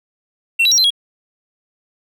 triangle tone with pitch steps, 2714 / 3926 / 5630 / 4093 / 3308 Hz, E7 / B7 / F8 / C8 / G#7, +50 / -11 / +13 / -39 / -8 cents, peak -9 dBFS, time 0.59-0.905 s, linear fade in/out 10 ms, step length 63 ms, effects none

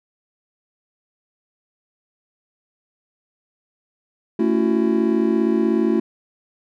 triangle chord, F# minor seventh, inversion first, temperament just, 222 / 277.5 / 333 / 370 Hz, A3 / C#4 / E4 / F#4, +16 / +2 / +18 / 0 cents, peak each -18 / -23 / -18 / -20 dBFS, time 4.39-6 s, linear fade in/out 5 ms, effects none

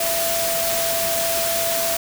sine tone in noise, 669 Hz, E5, 25 cents sharp, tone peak -23 dBFS, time 0-1.97 s, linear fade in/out 5 ms, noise white, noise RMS -23 dBFS, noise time 0-1.97 s, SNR -3 dB, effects none

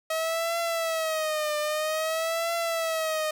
sawtooth tone with vibrato, 637 Hz, D#5, 41 cents sharp, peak -22 dBFS, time 0.1-3.31 s, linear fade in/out 5 ms, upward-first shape triangle, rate 0.51 Hz, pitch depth 110 cents each way, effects none

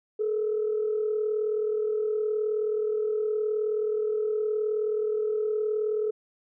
sine tone pair together, 427.1 / 466.2 Hz, G#4 / A#4, +48 / 0 cents, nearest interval major second, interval 152 cents, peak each -24 / -33 dBFS, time 0.19-6.11 s, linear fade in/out 10 ms, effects tanh soft clip ceiling -18 dBFS

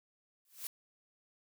blue noise with exponential growth, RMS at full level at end -37 dBFS, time 0.45-0.67 s, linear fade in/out 1 ms, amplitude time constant 47 ms, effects none

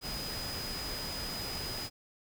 sine tone in noise, 4978 Hz, D#8, in tune, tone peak -39 dBFS, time 0.01-1.9 s, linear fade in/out 50 ms, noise pink, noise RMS -40 dBFS, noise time 0.01-1.9 s, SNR -2 dB, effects none

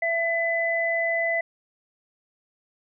sine tone pair together, 669 / 2005 Hz, E5 / B6, +25 / +26 cents, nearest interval octave + perfect fifth, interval 1901 cents, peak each -25 / -24 dBFS, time 0.02-1.41 s, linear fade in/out 5 ms, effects none

